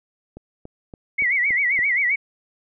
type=click train; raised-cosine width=2 ms; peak=-24 dBFS; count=6; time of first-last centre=0.37-1.79 s; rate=3.52 Hz
type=tone with vibrato; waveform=sine; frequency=2093 Hz; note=C7; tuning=in tune; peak=-17 dBFS; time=1.18-2.16 s; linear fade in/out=10 ms; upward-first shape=sine; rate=7.6 Hz; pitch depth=150 cents each way
effects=none